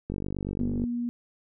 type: click train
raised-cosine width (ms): 3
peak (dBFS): -19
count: 37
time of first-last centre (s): 0.1-0.839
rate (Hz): 48.7
type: tone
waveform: sine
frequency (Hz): 239.7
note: A#3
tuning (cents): +48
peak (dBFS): -27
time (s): 0.6-1.09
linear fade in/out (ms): 0
effects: none